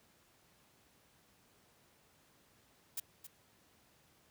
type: noise with echo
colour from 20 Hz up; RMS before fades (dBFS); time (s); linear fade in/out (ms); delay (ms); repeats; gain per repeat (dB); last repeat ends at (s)
blue; -39; 2.97-3; 5; 270; 1; -11; 3.27
effects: pink hiss -68 dBFS RMS until 4.3 s + high-pass 80 Hz 12 dB/octave